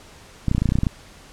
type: clicks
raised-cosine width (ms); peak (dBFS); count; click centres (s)
5; -7; 12; 0.483 / 0.514 / 0.549 / 0.581 / 0.62 / 0.657 / 0.69 / 0.721 / 0.755 / 0.787 / 0.834 / 0.868
effects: pink hiss -46 dBFS RMS until 1.32 s + low-pass 9000 Hz 12 dB/octave